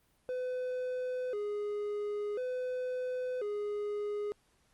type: tone with vibrato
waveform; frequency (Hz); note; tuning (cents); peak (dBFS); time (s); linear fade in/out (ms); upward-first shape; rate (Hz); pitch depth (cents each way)
triangle; 457.4; A#4; -33; -31; 0.29-4.32; 0; square; 0.48; 170
effects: pink hiss -71 dBFS RMS until 4.73 s + Opus 32 kbps